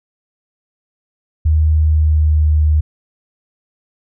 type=tone with pitch glide; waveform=sine; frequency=77.78 to 76.44 Hz; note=D#2 to D#2; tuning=0 to -30 cents; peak=-9 dBFS; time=1.45-2.81 s; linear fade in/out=10 ms; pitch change=-30 cents; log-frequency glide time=1.72-2.51 s; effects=none